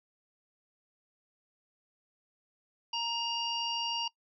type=harmonic tone with a mistuned harmonic; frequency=932.3 Hz; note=A#5; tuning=in tune; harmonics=1 / 3 / 5 / 6; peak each=-36 / -34 / -39 / -43 dBFS; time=2.93-4.08 s; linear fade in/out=5 ms; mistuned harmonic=3; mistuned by=+23 cents; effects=noise-tail reverb RT60 0.1 s tail -21 dB re dry